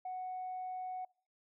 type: tone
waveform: sine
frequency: 740 Hz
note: F#5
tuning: in tune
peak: -37 dBFS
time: 0.05-1.05 s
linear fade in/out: 5 ms
effects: noise-tail reverb RT60 0.5 s tail -26 dB re dry + tanh soft clip ceiling -35 dBFS